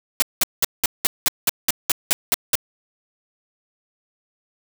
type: noise bursts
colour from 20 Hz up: white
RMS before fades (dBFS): -17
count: 12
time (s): 0.2-2.554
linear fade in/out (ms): 0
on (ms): 22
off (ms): 190
effects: none